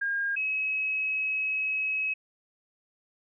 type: tone pair in turn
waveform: sine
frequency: 1617 / 2561 Hz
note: G#6 / D#7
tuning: -47 / +49 cents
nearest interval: minor sixth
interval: 796 cents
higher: second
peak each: -26 dBFS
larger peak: neither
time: 0.01-0.36 / 0.36-2.14 s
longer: second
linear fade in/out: 10 ms
effects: none